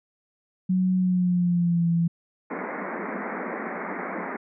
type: tone with pitch glide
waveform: sine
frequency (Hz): 184.9 to 168.58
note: F#3 to E3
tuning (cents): -1 to +39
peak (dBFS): -19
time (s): 0.69-2.08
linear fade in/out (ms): 10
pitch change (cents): -160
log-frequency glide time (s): 0.97-1.88
type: band-pass noise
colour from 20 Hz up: pink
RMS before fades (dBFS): -32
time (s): 2.5-4.37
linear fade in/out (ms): 10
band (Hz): 180 to 2200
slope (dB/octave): 96
effects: none